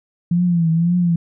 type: tone with vibrato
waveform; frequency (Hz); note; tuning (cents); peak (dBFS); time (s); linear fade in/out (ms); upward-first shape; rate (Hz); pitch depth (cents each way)
sine; 170; F3; -46; -13; 0.31-1.16; 5; triangle; 1.9; 96
effects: none